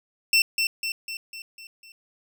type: tone with echo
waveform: 25% pulse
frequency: 2692 Hz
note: E7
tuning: 36 cents sharp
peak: -12 dBFS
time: 0.33-0.42 s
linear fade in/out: 2 ms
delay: 250 ms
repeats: 6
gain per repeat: -5 dB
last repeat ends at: 1.92 s
effects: none